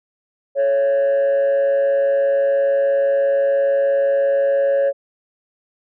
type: tone with frequency modulation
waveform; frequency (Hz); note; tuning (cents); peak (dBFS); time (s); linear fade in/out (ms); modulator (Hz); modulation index
sine; 554; C#5; -1; -11; 0.55-4.93; 50; 117; 0.3
effects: tanh soft clip ceiling -13 dBFS